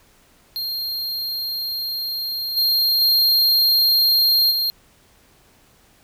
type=tone with level steps; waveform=square; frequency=4210 Hz; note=C8; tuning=10 cents sharp; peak=-24 / -16 / -14 / -19 dBFS; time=0.56-4.7 s; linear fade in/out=0 ms; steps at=2.56 / 3 / 4.5 s; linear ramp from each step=20 ms; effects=pink hiss -55 dBFS RMS until 6.03 s